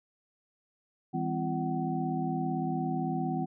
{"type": "tone cluster", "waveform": "sine", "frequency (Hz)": [162.5, 200, 258.4, 340.9, 752], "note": ["E3", "G3", "C4", "F4", "F#5"], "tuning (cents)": [-24, 35, -21, -42, 28], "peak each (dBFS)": [-33, -38, -34, -37, -35], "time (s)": [1.13, 3.46], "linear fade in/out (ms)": 20, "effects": []}